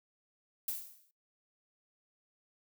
violet noise with exponential decay, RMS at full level -34 dBFS, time 0.68-1.11 s, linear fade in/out 2 ms, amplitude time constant 92 ms, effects noise-tail reverb RT60 0.2 s tail -23 dB re dry

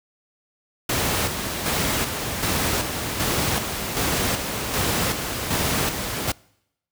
pink noise with tremolo, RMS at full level -22 dBFS, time 0.89-6.32 s, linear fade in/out 5 ms, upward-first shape square, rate 1.3 Hz, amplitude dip 45%, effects noise-tail reverb RT60 0.8 s tail -25 dB re dry + high-pass 60 Hz 12 dB/octave

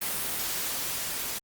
white noise with level ramp, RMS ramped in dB -30 to -33 dBFS, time 0.01-1.39 s, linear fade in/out 10 ms, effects Opus 32 kbps

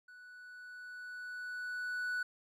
triangle tone with level ramp, 1481 Hz, F#6, 1 cent sharp, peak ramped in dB -51 to -31 dBFS, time 0.08-2.23 s, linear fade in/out 5 ms, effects none

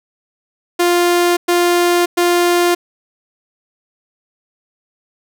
sawtooth tone bursts, 350 Hz, F4, 4 cents sharp, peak -7 dBFS, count 3, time 0.79-2.75 s, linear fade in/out 10 ms, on 580 ms, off 110 ms, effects none

